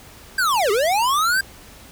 square linear two-way sweep, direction down then up, 1609 to 380.9 to 1609 Hz, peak -17 dBFS, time 0.38-1.41 s, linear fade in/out 5 ms, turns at 0.71 s, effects added 60 Hz sine -51 dBFS peak until 1.91 s + pink hiss -44 dBFS RMS until 1.91 s

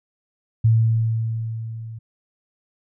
sine tone with level ramp, 112.8 Hz, A2, 44 cents sharp, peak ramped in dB -11 to -32 dBFS, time 0.64-1.99 s, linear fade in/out 10 ms, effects none

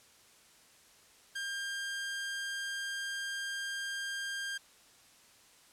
sawtooth tone, 1600 Hz, G6, 35 cents sharp, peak -32 dBFS, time 1.35-4.58 s, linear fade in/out 10 ms, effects white hiss -61 dBFS RMS until 5.72 s + low-pass 10000 Hz 12 dB/octave

